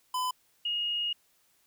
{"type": "tone pair in turn", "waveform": ["square", "sine"], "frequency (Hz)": [1008, 2866], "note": ["B5", "F7"], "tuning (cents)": [35, 44], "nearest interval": "octave + tritone", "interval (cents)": 1809, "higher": "second", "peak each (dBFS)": [-29, -28], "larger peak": "second", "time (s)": [[0.14, 0.31], [0.65, 1.13]], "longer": "second", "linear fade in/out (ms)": 5, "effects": ["white hiss -68 dBFS RMS until 1.66 s"]}